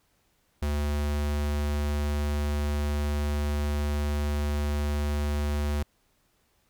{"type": "tone", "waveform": "square", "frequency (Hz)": 73.42, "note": "D2", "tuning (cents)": 0, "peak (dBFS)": -26, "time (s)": [0.62, 5.83], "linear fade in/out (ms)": 5, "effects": ["pink hiss -69 dBFS RMS until 6.69 s"]}